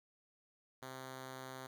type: tone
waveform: 5% pulse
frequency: 130.81 Hz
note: C3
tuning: in tune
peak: -35 dBFS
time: 0.82-1.67 s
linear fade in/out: 5 ms
effects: none